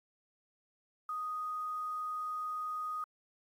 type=tone with quantisation; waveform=sine; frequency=1244.5 Hz; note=D#6; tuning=in tune; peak=-35 dBFS; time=1.09-3.04 s; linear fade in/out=2 ms; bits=10; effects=AAC 48 kbps